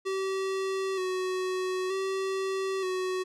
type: tone with vibrato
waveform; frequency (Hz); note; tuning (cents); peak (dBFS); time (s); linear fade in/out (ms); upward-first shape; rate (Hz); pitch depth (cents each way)
square; 377.6; F#4; +35; -29; 0.05-3.24; 20; square; 0.54; 30
effects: low-pass 8000 Hz 12 dB/octave